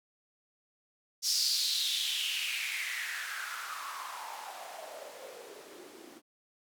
blue noise with band-pass filter sweep, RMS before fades -36 dBFS, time 1.22-6.22 s, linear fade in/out 50 ms, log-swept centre 5400 to 290 Hz, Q 5, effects none

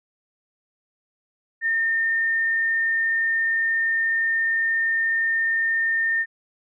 sine tone, 1817 Hz, A#6, 45 cents flat, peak -19 dBFS, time 1.61-6.26 s, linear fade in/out 50 ms, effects none

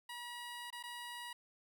15% pulse tone with dropouts, 962 Hz, B5, 46 cents flat, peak -38 dBFS, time 0.09-1.33 s, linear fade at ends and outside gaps 5 ms, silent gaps 0.704-0.726 / 0.828-0.836 s, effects none

